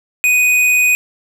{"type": "tone with tanh clipping", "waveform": "sine", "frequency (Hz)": 2489, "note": "D#7", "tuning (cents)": 0, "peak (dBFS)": -11, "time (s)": [0.24, 0.95], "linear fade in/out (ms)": 0, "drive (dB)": 15, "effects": []}